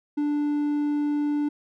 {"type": "tone", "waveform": "triangle", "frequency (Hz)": 293.7, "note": "D4", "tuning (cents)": 0, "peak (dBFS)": -20, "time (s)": [0.17, 1.49], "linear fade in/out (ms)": 10, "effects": []}